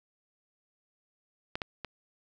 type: clicks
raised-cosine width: 0.3 ms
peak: -17 / -17 / -21 dBFS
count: 3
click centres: 1.555 / 1.618 / 1.847 s
effects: none